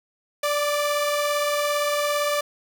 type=tone pair together; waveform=sawtooth; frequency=584.7 / 1187 Hz; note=D5 / D6; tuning=-8 / +18 cents; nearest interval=octave; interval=1226 cents; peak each=-18 / -26 dBFS; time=0.43-2.41 s; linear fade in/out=5 ms; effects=none